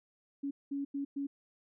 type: tone bursts at uneven times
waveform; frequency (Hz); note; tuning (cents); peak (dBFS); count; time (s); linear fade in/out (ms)
sine; 280; C#4; +18; -33; 4; 0.43-0.51 / 0.71-0.85 / 0.94-1.05 / 1.16-1.27; 10
effects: none